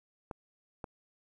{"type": "clicks", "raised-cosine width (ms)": 1, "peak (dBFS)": -25, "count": 2, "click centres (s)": [0.312, 0.842], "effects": ["10-bit"]}